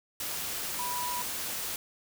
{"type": "tone in noise", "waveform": "sine", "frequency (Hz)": 980, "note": "B5", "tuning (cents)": -14, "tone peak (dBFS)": -33, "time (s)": [0.79, 1.22], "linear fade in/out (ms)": 2, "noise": "white", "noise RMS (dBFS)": -35, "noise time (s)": [0.2, 1.76], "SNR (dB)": -1, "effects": []}